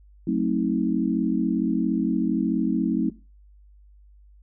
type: chord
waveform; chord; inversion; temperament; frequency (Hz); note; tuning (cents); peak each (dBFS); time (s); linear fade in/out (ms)
sine; F# diminished seventh; none; just; 185 / 222 / 266.4 / 319.7; F#3 / A3 / C4 / Eb4; 0 / +16 / +31 / +47; -26; 0.27-3.1; 5
effects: noise-tail reverb RT60 0.3 s tail -19 dB re dry + added 50 Hz sine -49 dBFS peak until 4.42 s